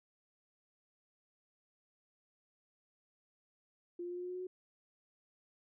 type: tone with pitch steps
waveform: sine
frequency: 349.2 / 351.8 / 354.5 / 357.2 / 359.8 / 362.6 / 365.3 / 368 Hz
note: F4 / F4 / F4 / F4 / F#4 / F#4 / F#4 / F#4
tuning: 0 / +13 / +26 / +39 / -48 / -35 / -22 / -9 cents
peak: -39 dBFS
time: 3.99-4.47 s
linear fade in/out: 5 ms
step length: 60 ms
effects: none